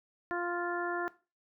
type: harmonic tone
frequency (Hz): 349.2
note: F4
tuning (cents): 0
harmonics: 1 / 2 / 3 / 4 / 5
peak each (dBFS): -35 / -38 / -40 / -39 / -40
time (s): 0.31-1.08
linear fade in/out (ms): 0
effects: noise-tail reverb RT60 0.3 s tail -17 dB re dry